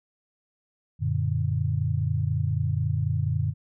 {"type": "chord", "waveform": "sine", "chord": "Gb augmented", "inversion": "none", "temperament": "equal", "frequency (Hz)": [92.5, 116.54, 146.83], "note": ["Gb2", "Bb2", "D3"], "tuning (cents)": [0, 0, 0], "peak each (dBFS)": -27, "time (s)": [0.99, 3.54], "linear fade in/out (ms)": 50, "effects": []}